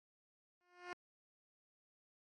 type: tone with exponential growth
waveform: 10% pulse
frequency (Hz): 355.8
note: F4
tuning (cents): +32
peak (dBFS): -33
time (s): 0.61-0.93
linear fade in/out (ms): 0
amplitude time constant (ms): 68
effects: low-pass 4000 Hz 12 dB/octave + AAC 32 kbps